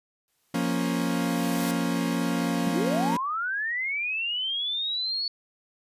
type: noise with exponential growth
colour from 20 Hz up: white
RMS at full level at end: -34 dBFS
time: 0.28-1.71 s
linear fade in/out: 0 ms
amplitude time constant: 310 ms
type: chord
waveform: 40% pulse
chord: Bb minor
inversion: second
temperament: equal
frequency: 174.61 / 233.1 / 277.2 Hz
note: F3 / Bb3 / Db4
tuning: 0 / 0 / 0 cents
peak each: -28 dBFS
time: 0.54-3.17 s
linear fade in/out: 5 ms
type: linear sweep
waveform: sine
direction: up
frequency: 175.6 to 4448 Hz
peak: -26 dBFS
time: 2.67-5.28 s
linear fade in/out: 2 ms
effects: resampled to 32000 Hz